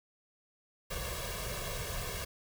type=noise with comb filter; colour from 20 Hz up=pink; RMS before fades=-38 dBFS; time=0.9-2.25 s; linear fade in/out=10 ms; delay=1.8 ms; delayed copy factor=+0.8; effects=none